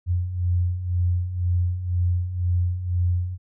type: beating tone pair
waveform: sine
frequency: 87.31 / 89.31 Hz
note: F2 / F2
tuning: 0 / +39 cents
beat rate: 2 Hz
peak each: -27 / -21 dBFS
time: 0.06-3.38 s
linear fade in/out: 50 ms
effects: none